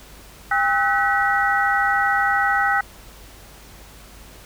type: tone cluster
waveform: sine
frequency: 800 / 1290 / 1503 / 1937 Hz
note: G5 / E6 / F#6 / B6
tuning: +35 / -38 / +27 / -34 cents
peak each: -21 / -23 / -21 / -23 dBFS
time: 0.51-2.81 s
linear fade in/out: 5 ms
effects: added 50 Hz sine -45 dBFS peak until 4.45 s + pink hiss -45 dBFS RMS until 4.45 s